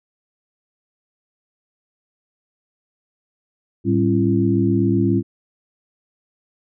sine tone cluster, 109.2 / 195.4 / 272.1 / 339.4 Hz, A2 / G3 / C#4 / F4, -13 / -5 / -32 / -49 cents, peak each -20 dBFS, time 3.84-5.23 s, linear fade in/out 50 ms, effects none

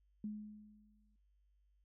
sine tone with exponential decay, 211.3 Hz, G#3, 30 cents sharp, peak -38 dBFS, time 0.24-1.16 s, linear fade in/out 2 ms, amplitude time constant 200 ms, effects noise-tail reverb RT60 0.2 s tail -20 dB re dry + added 50 Hz sine -70 dBFS peak until 1.84 s

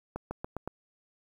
accelerating click train, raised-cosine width 1 ms, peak -21 dBFS, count 5, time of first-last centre 0.16-0.676 s, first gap 150 ms, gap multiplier 0.9, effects 9-bit

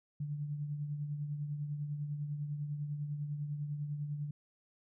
sine tone with tremolo, 146.83 Hz, D3, in tune, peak -33 dBFS, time 0.2-4.31 s, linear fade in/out 5 ms, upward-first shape triangle, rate 10 Hz, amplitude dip 55%, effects none

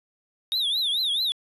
triangle tone with vibrato, 3660 Hz, A#7, 32 cents flat, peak -21 dBFS, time 0.52-1.32 s, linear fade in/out 0 ms, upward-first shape triangle, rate 4.6 Hz, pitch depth 220 cents each way, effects resampled to 32000 Hz

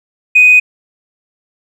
triangle tone with tanh clipping, 2495 Hz, D#7, 4 cents sharp, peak -3 dBFS, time 0.35-0.6 s, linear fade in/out 10 ms, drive 4 dB, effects none

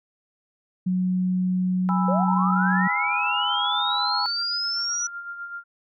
sine tone with pitch glide, 183.5 to 184.99 Hz, F#3 to F#3, -14 to 0 cents, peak -20 dBFS, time 0.86-2.88 s, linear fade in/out 10 ms, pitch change +14 cents, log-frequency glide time 1.78-2.14 s
sine chord, E major, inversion first, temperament just, 824.1 / 988.9 / 1318.5 Hz, G#5 / B5 / E6, -14 / +2 / 0 cents, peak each -28 dBFS, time 1.89-4.26 s, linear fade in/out 0 ms
sine linear sweep, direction up, 493.9 to 5920 Hz, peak -24 dBFS, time 2.08-5.07 s, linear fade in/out 5 ms
sine tone with tremolo, 1396 Hz, F6, 1 cent flat, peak -30 dBFS, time 2.61-5.64 s, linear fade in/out 50 ms, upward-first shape sine, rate 7.9 Hz, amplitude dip 50%
effects none

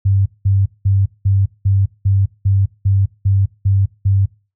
sine tone bursts, 98 Hz, G2, in tune, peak -10 dBFS, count 11, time 0.05-4.26 s, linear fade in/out 10 ms, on 210 ms, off 190 ms, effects noise-tail reverb RT60 0.3 s tail -20 dB re dry

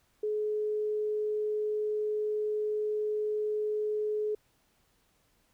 sine tone, 424.5 Hz, G#4, 38 cents sharp, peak -28 dBFS, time 0.23-4.35 s, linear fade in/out 5 ms, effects pink hiss -70 dBFS RMS until 5.53 s

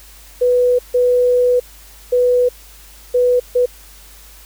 sine tone bursts at uneven times, 493.9 Hz, B4, in tune, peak -10 dBFS, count 5, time 0.41-0.79 / 0.94-1.6 / 2.12-2.49 / 3.14-3.4 / 3.55-3.66 s, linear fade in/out 10 ms, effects added 50 Hz sine -42 dBFS peak until 4.45 s + white hiss -43 dBFS RMS until 4.45 s

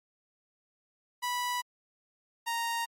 sawtooth tone pair in turn, 983 / 930.3 Hz, B5 / A#5, -8 / -4 cents, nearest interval minor second, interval 96 cents, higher first, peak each -26 / -26 dBFS, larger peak neither, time 1.22-1.62 / 2.46-2.86 s, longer neither, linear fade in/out 20 ms, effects MP3 64 kbps

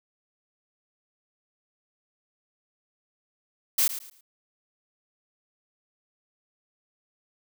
blue noise with echo, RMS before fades -22 dBFS, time 3.78-3.88 s, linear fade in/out 5 ms, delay 110 ms, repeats 3, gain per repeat -12 dB, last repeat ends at 4.21 s, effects none

